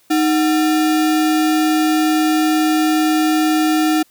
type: tone with sample-and-hold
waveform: sine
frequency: 311.1 Hz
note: D#4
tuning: in tune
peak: -12 dBFS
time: 0.1-4.03 s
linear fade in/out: 10 ms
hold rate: 1050 Hz
effects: white hiss -55 dBFS RMS until 4.1 s